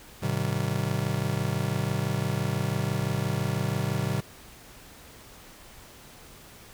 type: chord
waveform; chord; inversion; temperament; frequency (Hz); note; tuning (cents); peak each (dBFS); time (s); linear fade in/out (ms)
square; Ab major seventh; none; just; 103.83 / 129.78 / 155.74 / 194.67; Ab2 / C3 / Eb3 / G3; 0 / -14 / +2 / -12; -33 / -30 / -33 / -34; 0.22-4.21; 10
effects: pink hiss -49 dBFS RMS until 6.73 s